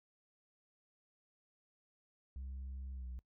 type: tone with pitch glide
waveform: sine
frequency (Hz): 66 to 62.3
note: C2 to B1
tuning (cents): +16 to +16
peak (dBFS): -40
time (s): 2.36-3.19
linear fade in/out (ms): 0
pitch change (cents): -100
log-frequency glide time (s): 2.93-3.06
effects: noise-tail reverb RT60 0.1 s tail -23 dB re dry + tanh soft clip ceiling -41 dBFS